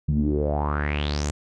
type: tone with low-pass filter sweep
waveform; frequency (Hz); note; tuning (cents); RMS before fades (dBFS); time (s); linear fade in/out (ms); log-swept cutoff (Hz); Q
sawtooth; 73.4; D2; 0; -24; 0.08-1.31; 5; 160 to 7900; 6.4
effects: none